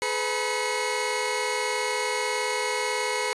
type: tone cluster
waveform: sawtooth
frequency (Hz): 425.6 / 504 / 968 / 2186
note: G#4 / B4 / B5 / C#7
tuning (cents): +42 / +35 / -35 / -25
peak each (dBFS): -27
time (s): 0.02-3.33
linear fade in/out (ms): 0
effects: resampled to 24000 Hz